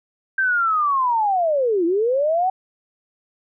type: linear two-way sweep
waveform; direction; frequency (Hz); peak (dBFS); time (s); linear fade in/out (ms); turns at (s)
sine; down then up; 1580 to 324.8 to 767; -16; 0.38-2.5; 5; 1.85
effects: none